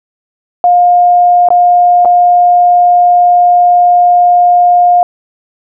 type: tone with dropouts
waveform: sine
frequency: 709 Hz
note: F5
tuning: 26 cents sharp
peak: -3 dBFS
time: 0.64-5.03 s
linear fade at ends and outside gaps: 1 ms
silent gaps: 1.487-1.504 / 2.049-2.055 s
effects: none